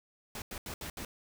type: noise bursts at uneven times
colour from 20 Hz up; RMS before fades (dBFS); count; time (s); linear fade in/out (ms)
pink; -41; 5; 0.35-0.42 / 0.51-0.58 / 0.66-0.74 / 0.81-0.9 / 0.97-1.05; 2
effects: none